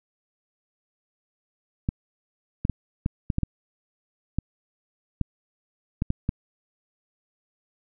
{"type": "clicks", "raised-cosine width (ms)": 5, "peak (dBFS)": -11, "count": 12, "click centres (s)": [1.889, 2.651, 2.697, 3.061, 3.302, 3.384, 3.433, 4.386, 5.213, 6.021, 6.104, 6.291], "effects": []}